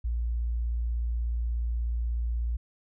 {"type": "tone", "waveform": "sine", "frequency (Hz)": 58.27, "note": "A#1", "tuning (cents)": 0, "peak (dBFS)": -26, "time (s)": [0.04, 2.57], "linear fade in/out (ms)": 10, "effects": []}